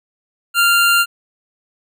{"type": "tone", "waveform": "25% pulse", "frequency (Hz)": 1392, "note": "F6", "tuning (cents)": -6, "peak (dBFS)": -7, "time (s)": [0.54, 1.06], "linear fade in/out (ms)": 50, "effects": []}